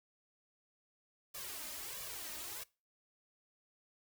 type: noise with flanger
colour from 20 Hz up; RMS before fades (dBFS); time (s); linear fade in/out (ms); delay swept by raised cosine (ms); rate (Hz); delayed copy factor
white; -45; 1.34-2.64; 10; 1.7 to 3.3; 1.5; +1
effects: noise-tail reverb RT60 0.3 s tail -22 dB re dry